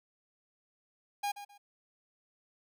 45% pulse tone with echo, 814 Hz, G#5, 35 cents flat, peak -31 dBFS, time 1.23-1.32 s, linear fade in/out 10 ms, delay 130 ms, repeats 2, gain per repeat -12 dB, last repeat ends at 1.58 s, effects none

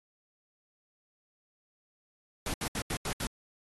pink noise bursts at uneven times, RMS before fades -34 dBFS, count 6, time 2.46-2.54 / 2.61-2.68 / 2.75-2.82 / 2.9-2.97 / 3.05-3.13 / 3.2-3.27 s, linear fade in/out 2 ms, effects AAC 32 kbps

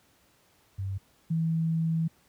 sine tone pair in turn, 96.9 / 162.89 Hz, G2 / E3, -20 / -20 cents, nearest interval major sixth, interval 900 cents, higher second, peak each -29 / -24 dBFS, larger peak second, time 0.78-0.98 / 1.3-2.08 s, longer second, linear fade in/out 10 ms, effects pink hiss -64 dBFS RMS until 2.28 s + high-pass 60 Hz 12 dB/octave

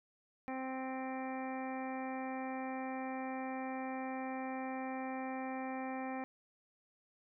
harmonic tone, 261.6 Hz, C4, in tune, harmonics 1 / 2 / 3 / 4 / 5 / 6 / 7 / 8 / 9, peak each -41 / -46 / -43 / -51 / -54 / -61 / -51 / -59 / -52 dBFS, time 0.48-6.24 s, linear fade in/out 0 ms, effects none

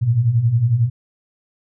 sine beating tone pair, 109.2 / 120.2 Hz, A2 / B2, -13 / -46 cents, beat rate 11 Hz, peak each -20 / -14 dBFS, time 0.01-0.9 s, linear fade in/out 20 ms, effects none

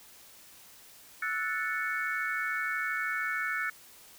sine chord, F# minor seventh, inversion third, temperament equal with one note detuned, 1318.5 / 1471.5 / 1760 / 2217 Hz, E6 / F#6 / A6 / C#7, 0 / -10 / 0 / 0 cents, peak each -37 / -34 / -34 / -36 dBFS, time 1.22-3.7 s, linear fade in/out 5 ms, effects white hiss -54 dBFS RMS until 4.18 s

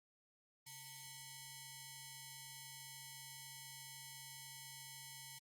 5% pulse ring-modulated tone, 1043 Hz, C6, 6 cents flat, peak -36 dBFS, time 0.66-5.39 s, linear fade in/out 10 ms, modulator 1180 Hz, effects Opus 24 kbps

